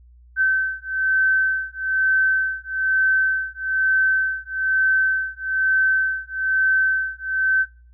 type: beating tone pair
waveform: sine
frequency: 1539 / 1540.1 Hz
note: G6 / G6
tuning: -32 / -31 cents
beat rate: 1.1 Hz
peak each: -20 dBFS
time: 0.36-7.66 s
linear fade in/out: 50 ms
effects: noise-tail reverb RT60 0.4 s tail -21 dB re dry + added 60 Hz sine -46 dBFS peak until 7.93 s

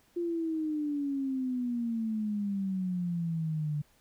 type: exponential sweep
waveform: sine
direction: down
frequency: 349.2 to 146.4 Hz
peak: -29 dBFS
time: 0.16-3.82 s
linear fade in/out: 10 ms
effects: pink hiss -66 dBFS RMS until 4 s

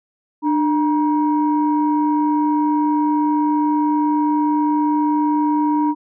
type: tone pair together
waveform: sine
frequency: 299.2 / 950 Hz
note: D4 / A#5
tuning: +32 / +33 cents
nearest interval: octave + minor sixth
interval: 2001 cents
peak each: -15 / -19 dBFS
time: 0.42-5.95 s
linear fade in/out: 50 ms
effects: tanh soft clip ceiling -7 dBFS

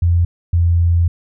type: tone pair in turn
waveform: sine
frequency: 86 / 85.41 Hz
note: F2 / F2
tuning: -26 / -38 cents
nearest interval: unison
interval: 12 cents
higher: first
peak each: -10 dBFS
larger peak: neither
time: 0.02-0.25 / 0.53-1.08 s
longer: second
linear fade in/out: 5 ms
effects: none

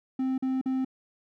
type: tone bursts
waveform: triangle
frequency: 261.6 Hz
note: C4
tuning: in tune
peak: -23 dBFS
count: 3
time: 0.19-0.848 s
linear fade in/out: 5 ms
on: 190 ms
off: 44 ms
effects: none

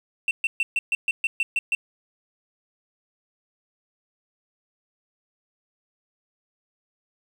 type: tone bursts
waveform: sine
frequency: 2697 Hz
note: E7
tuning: 39 cents sharp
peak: -17 dBFS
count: 10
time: 0.28-1.75 s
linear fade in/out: 2 ms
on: 30 ms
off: 130 ms
effects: tanh soft clip ceiling -18 dBFS + 8-bit

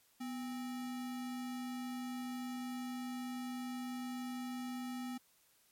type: tone with sample-and-hold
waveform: sine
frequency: 248.4 Hz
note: B3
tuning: 10 cents sharp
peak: -39 dBFS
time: 0.2-5.18 s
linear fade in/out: 10 ms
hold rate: 1050 Hz
effects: white hiss -70 dBFS RMS until 5.71 s + MP3 64 kbps

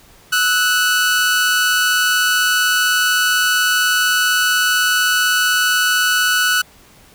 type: tone pair together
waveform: sawtooth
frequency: 1304.2 / 1480 Hz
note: E6 / F#6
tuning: -19 / 0 cents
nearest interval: major second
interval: 219 cents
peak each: -19 / -10 dBFS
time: 0.32-6.62 s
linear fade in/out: 10 ms
effects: pink hiss -47 dBFS RMS until 7.14 s

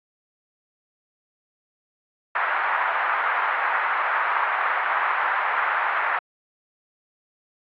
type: band-pass noise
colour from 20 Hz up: pink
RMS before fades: -23 dBFS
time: 2.35-6.19 s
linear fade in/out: 5 ms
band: 890 to 1900 Hz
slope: 24 dB/octave
effects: low-pass 3000 Hz 12 dB/octave + AAC 48 kbps

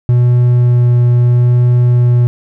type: tone with vibrato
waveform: triangle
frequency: 121.9 Hz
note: B2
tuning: 22 cents flat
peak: -4 dBFS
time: 0.09-2.27 s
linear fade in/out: 0 ms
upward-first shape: sine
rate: 0.78 Hz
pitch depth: 8 cents each way
effects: none

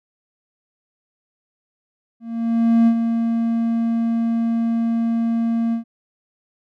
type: tone with ADSR envelope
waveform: triangle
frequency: 230 Hz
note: A#3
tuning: 23 cents flat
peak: -8 dBFS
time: 2.2-5.84 s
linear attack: 670 ms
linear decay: 71 ms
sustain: -7 dB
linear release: 110 ms
effects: none

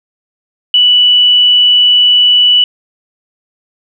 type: tone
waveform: sine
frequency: 2960 Hz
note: F#7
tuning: in tune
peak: -4 dBFS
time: 0.74-2.64 s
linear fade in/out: 2 ms
effects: none

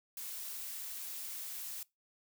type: noise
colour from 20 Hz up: blue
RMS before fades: -43 dBFS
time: 0.17-1.83 s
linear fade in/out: 2 ms
effects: noise-tail reverb RT60 0.2 s tail -22 dB re dry

